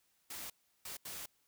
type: noise bursts at uneven times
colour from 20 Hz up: white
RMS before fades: -45 dBFS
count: 3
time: 0.3-0.5 / 0.85-0.97 / 1.05-1.26 s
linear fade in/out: 5 ms
effects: white hiss -75 dBFS RMS until 1.47 s